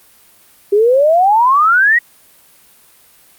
sine exponential sweep, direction up, 393.6 to 1949 Hz, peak -7 dBFS, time 0.72-1.99 s, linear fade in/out 10 ms, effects white hiss -47 dBFS RMS until 3.38 s + Opus 32 kbps

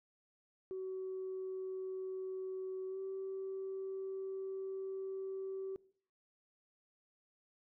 sine tone with pitch glide, 376.7 to 384.2 Hz, F#4 to G4, +31 to -35 cents, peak -38 dBFS, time 0.71-5.76 s, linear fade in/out 0 ms, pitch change +34 cents, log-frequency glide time 2.88-2.99 s, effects noise-tail reverb RT60 0.6 s tail -22 dB re dry + tanh soft clip ceiling -35 dBFS

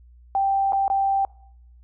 sine tone with dropouts, 784 Hz, G5, in tune, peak -18 dBFS, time 0.35-1.25 s, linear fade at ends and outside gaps 1 ms, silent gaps 0.723-0.731 / 0.88-0.9 s, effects noise-tail reverb RT60 0.7 s tail -24 dB re dry + added 60 Hz sine -47 dBFS peak until 1.83 s

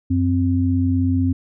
sine tone pair together, 92.5 / 261.6 Hz, F#2 / C4, 0 / 0 cents, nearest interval octave + tritone, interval 1800 cents, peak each -18 dBFS, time 0.1-1.33 s, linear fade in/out 10 ms, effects none

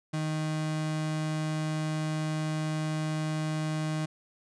35% pulse tone, 155.56 Hz, D#3, in tune, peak -27 dBFS, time 0.13-4.06 s, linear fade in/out 10 ms, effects resampled to 22050 Hz

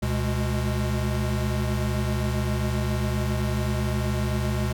square tone cluster, 71.5 / 122.7 / 206.9 Hz, D2 / B2 / G#3, -46 / -11 / -6 cents, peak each -28 / -27 / -31 dBFS, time 0.02-4.73 s, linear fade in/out 10 ms, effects none

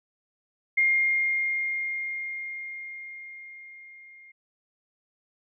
sine tone with level ramp, 2123 Hz, C7, 25 cents sharp, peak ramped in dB -18 to -48 dBFS, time 0.77-4.32 s, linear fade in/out 10 ms, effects none

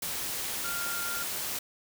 sine tone in noise, 1396.9 Hz, F6, in tune, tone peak -35 dBFS, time 0.64-1.23 s, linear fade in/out 5 ms, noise white, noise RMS -34 dBFS, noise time 0.02-1.59 s, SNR -4 dB, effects none

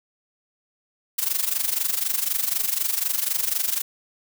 blue noise with amplitude modulation, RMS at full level -21 dBFS, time 1.18-3.82 s, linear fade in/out 10 ms, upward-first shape sine, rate 24 Hz, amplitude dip 80%, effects none

